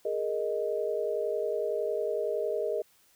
sine chord, Ab suspended second, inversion none, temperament equal, 415.3 / 466.2 / 622.3 Hz, Ab4 / Bb4 / Eb5, 0 / 0 / 0 cents, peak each -32 dBFS, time 0.05-2.82 s, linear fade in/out 5 ms, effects white hiss -64 dBFS RMS until 3.15 s

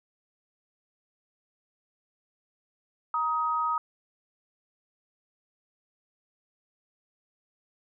sine tone pair together, 942.4 / 1258 Hz, A#5 / D#6, +19 / +19 cents, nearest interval perfect fourth, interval 500 cents, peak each -30 / -26 dBFS, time 3.14-3.78 s, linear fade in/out 2 ms, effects none

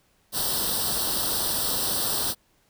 white noise with comb filter, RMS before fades -26 dBFS, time 0.32-2.35 s, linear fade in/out 50 ms, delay 0.22 ms, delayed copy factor +0.85, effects pink hiss -65 dBFS RMS until 2.69 s

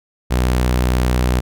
sawtooth tone, 62.1 Hz, B1, 10 cents sharp, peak -10 dBFS, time 0.3-1.41 s, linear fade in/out 20 ms, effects none

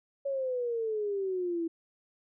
sine exponential sweep, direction down, 560 to 327 Hz, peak -29 dBFS, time 0.25-1.68 s, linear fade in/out 10 ms, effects none

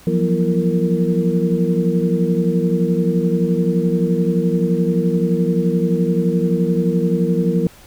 sine tone cluster, 171 / 182.6 / 240.5 / 337 / 460.8 Hz, F3 / F#3 / B3 / E4 / A#4, -36 / -23 / -46 / +38 / -20 cents, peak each -18 / -19 / -24 / -25 / -21 dBFS, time 0.07-7.67 s, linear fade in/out 2 ms, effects pink hiss -45 dBFS RMS until 7.86 s

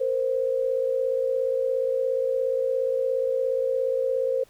sine tone pair together, 466.2 / 523.3 Hz, A#4 / C5, 0 / 0 cents, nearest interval major second, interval 200 cents, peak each -27 / -23 dBFS, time 0-4.44 s, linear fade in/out 10 ms, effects pink hiss -58 dBFS RMS until 4.49 s

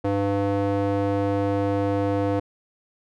square tone with band-pass filter, 100 Hz, G2, 35 cents sharp, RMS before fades -23 dBFS, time 0.04-2.4 s, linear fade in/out 10 ms, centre 480 Hz, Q 1.3, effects none

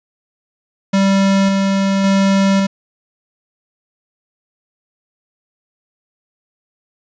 square tone with tremolo, 195.2 Hz, G3, 7 cents flat, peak -11 dBFS, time 0.93-2.67 s, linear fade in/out 10 ms, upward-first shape square, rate 0.9 Hz, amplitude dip 25%, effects resampled to 16000 Hz + 8-bit

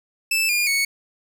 sawtooth tone with pitch steps, 2637 / 2418 / 2217 Hz, E7 / D7 / C#7, 0 / +50 / 0 cents, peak -15 dBFS, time 0.31-0.85 s, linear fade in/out 5 ms, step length 180 ms, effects none

